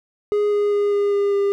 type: tone with pitch steps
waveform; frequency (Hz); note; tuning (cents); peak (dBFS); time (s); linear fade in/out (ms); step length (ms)
triangle; 414.8 / 411.9 / 409.1 / 406.3 / 403.5 / 400.7; G#4 / G#4 / G#4 / G#4 / G#4 / G4; -2 / -14 / -26 / -38 / -50 / +38; -14; 0.32-1.52; 0; 200
effects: none